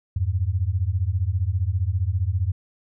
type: beating tone pair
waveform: sine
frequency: 85.1 / 100.1 Hz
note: F2 / G2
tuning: -44 / +37 cents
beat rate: 15 Hz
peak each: -23 dBFS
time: 0.16-2.52 s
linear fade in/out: 5 ms
effects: none